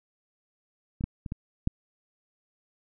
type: clicks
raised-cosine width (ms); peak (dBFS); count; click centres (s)
5; -23 / -15 / -23 / -20 / -12; 5; 1.009 / 1.04 / 1.262 / 1.321 / 1.674
effects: none